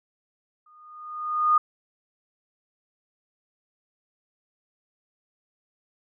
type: tone with exponential growth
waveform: sine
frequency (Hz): 1227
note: D#6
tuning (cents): -25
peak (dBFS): -14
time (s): 0.66-1.58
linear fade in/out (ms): 5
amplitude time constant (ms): 200
effects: none